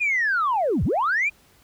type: linear two-way sweep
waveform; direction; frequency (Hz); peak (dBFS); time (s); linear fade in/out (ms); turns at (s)
sine; down then up; 2491 to 55.5 to 2491; -18; 0-1.3; 20; 0.84
effects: tanh soft clip ceiling -15 dBFS + pink hiss -57 dBFS RMS until 1.63 s